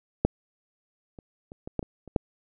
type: clicks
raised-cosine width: 2 ms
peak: -6 / -30 / -29 / -23 / -13 / -23 / -30 / -8 dBFS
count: 8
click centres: 0.25 / 1.188 / 1.519 / 1.675 / 1.793 / 1.828 / 2.077 / 2.162 s
effects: none